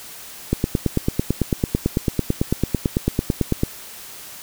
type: click train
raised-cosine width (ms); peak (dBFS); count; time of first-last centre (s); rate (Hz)
3; -4; 29; 0.53-3.634; 9.02
effects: white hiss -38 dBFS RMS until 4.42 s